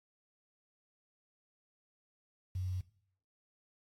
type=tone with quantisation; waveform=sine; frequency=92.1 Hz; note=F#2; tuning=7 cents flat; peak=-34 dBFS; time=2.55-2.81 s; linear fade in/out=5 ms; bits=10; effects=noise-tail reverb RT60 0.6 s tail -18 dB re dry + AAC 48 kbps